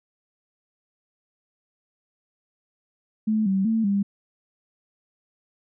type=tone with pitch steps; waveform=sine; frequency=216.9 / 192.7 / 223.6 / 199.7 Hz; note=A3 / G3 / A3 / G3; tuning=-25 / -29 / +28 / +32 cents; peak=-19 dBFS; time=3.27-4.03 s; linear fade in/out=10 ms; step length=190 ms; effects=none